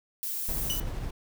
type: noise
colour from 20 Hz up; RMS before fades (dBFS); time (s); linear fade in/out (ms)
violet; -33; 0.23-0.8; 0
type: noise with tremolo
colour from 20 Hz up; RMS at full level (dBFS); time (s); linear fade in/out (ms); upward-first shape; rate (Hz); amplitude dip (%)
brown; -32; 0.48-1.11; 10; triangle; 13; 30
type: tone with exponential decay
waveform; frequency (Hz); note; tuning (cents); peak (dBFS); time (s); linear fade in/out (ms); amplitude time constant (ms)
sawtooth; 2960; F#7; 0; -23; 0.7-0.88; 0; 39
effects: none